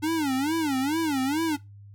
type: tone with vibrato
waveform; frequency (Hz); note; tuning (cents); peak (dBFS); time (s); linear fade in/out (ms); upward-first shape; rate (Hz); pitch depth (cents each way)
square; 292.9; D4; -5; -24; 0.02-1.57; 20; sine; 2.3; 210
effects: noise-tail reverb RT60 0.2 s tail -19 dB re dry + added 101 Hz sine -44 dBFS peak until 1.94 s